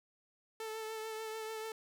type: tone with vibrato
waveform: sawtooth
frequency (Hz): 440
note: A4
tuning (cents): 0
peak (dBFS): -36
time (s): 0.6-1.72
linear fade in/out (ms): 2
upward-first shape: triangle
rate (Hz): 6.8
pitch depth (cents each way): 26
effects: none